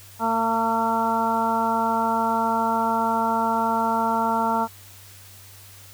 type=harmonic tone; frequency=226.8 Hz; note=A#3; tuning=47 cents flat; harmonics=1 / 2 / 3 / 4 / 5 / 6; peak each=-27 / -32 / -28 / -22 / -32 / -28 dBFS; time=0.19-4.68 s; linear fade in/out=50 ms; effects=added 97 Hz sine -48 dBFS peak until 5.93 s + white hiss -47 dBFS RMS until 5.93 s